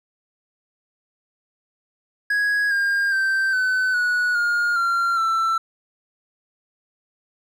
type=tone with pitch steps; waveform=triangle; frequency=1661.2 / 1610.2 / 1560.7 / 1512.8 / 1466.3 / 1421.3 / 1377.7 / 1335.4 Hz; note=G#6 / G6 / G6 / F#6 / F#6 / F6 / F6 / E6; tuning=0 / +46 / -8 / +38 / -16 / +30 / -24 / +22 cents; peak=-16 dBFS; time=2.3-5.58 s; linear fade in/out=5 ms; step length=410 ms; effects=none